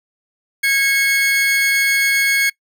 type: tone pair together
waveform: 40% pulse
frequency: 1640.6 / 2190 Hz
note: G#6 / C#7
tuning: -22 / -22 cents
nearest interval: perfect fourth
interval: 500 cents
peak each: -18 / -14 dBFS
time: 0.63-2.5 s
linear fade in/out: 10 ms
effects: noise-tail reverb RT60 0.1 s tail -22 dB re dry